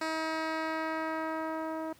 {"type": "tone with low-pass filter sweep", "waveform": "10% pulse", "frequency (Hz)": 318.8, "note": "D#4", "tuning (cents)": 42, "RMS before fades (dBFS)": -34, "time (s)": [0.01, 1.93], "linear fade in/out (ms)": 5, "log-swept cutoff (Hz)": [7000, 760], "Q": 0.73, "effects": ["pink hiss -60 dBFS RMS until 1.99 s", "high-pass 80 Hz 12 dB/octave"]}